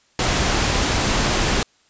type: noise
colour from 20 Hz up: pink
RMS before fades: -19 dBFS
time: 0.19-1.63 s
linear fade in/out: 2 ms
effects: white hiss -59 dBFS RMS until 1.89 s + resampled to 16000 Hz